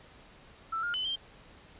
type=tone with pitch steps; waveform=sine; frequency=1327 / 1415 / 3025 / 3157 Hz; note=E6 / F6 / F#7 / G7; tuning=+11 / +22 / +38 / +12 cents; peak=-30 dBFS; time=0.72-1.16 s; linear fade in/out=10 ms; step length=110 ms; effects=pink hiss -55 dBFS RMS until 1.79 s + resampled to 8000 Hz